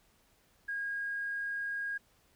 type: tone with tanh clipping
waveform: triangle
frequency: 1632 Hz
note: G#6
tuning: 31 cents flat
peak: -33 dBFS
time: 0.68-1.98 s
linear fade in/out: 10 ms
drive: 2 dB
effects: pink hiss -68 dBFS RMS until 2.35 s